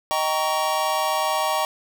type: chord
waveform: square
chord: Eb dominant seventh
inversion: none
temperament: just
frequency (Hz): 622.3 / 777.8 / 933.4 / 1120.1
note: Eb5 / G5 / Bb5 / Db6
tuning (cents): 0 / -14 / +2 / +18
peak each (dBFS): -27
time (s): 0.11-1.65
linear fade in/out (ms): 0
effects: 9-bit